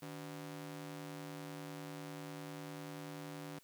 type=ring-modulated tone; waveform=sawtooth; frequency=220 Hz; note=A3; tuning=in tune; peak=-38 dBFS; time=0.02-3.59 s; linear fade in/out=5 ms; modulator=64.9 Hz; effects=white hiss -67 dBFS RMS until 3.63 s